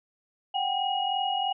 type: tone cluster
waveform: sine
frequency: 749 / 792 / 2892 Hz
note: F#5 / G5 / F#7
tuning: +21 / +18 / -40 cents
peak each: -30 / -28 / -31 dBFS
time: 0.54-1.53 s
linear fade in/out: 10 ms
effects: none